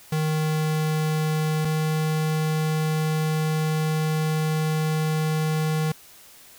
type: tone pair in turn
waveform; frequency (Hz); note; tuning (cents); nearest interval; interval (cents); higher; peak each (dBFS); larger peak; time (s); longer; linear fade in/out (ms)
square; 155.56 / 156.15; D#3 / D#3; 0 / +7; unison; 7; second; -22 / -22; neither; 0.12-1.65 / 1.65-5.92; second; 5
effects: white hiss -49 dBFS RMS until 6.58 s